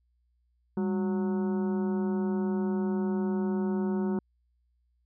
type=harmonic tone with a mistuned harmonic; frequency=183.8 Hz; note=F#3; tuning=11 cents flat; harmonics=1 / 2 / 3 / 4 / 5 / 6 / 7 / 8; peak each=-27 / -32 / -47 / -46 / -43 / -53 / -52 / -52 dBFS; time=0.77-4.19 s; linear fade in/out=2 ms; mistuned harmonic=1; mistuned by=+140 cents; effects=added 60 Hz sine -68 dBFS peak until 5.05 s